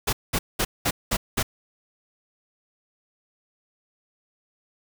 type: noise bursts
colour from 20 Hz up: pink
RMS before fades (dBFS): -23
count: 6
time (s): 0.07-1.43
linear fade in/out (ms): 10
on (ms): 60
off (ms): 200
effects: none